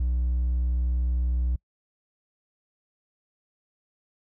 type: tone with hard clipping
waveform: sine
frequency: 61.74 Hz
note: B1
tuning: in tune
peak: -23 dBFS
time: 0-1.56 s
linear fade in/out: 5 ms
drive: 2 dB
effects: noise-tail reverb RT60 0.1 s tail -26 dB re dry